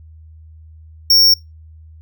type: tone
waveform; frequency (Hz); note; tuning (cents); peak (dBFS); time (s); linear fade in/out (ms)
square; 5500; F8; -27; -8; 1.1-1.34; 5
effects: noise-tail reverb RT60 0.2 s tail -26 dB re dry + added 79 Hz sine -38 dBFS peak until 2.01 s